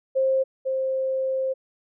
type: tone pair in turn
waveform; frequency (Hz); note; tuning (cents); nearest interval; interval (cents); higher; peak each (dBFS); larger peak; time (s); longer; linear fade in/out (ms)
sine; 530 / 527.5; C5 / C5; +22 / +14; unison; 8; first; -18 / -22; first; 0.15-0.44 / 0.65-1.54; second; 20
effects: none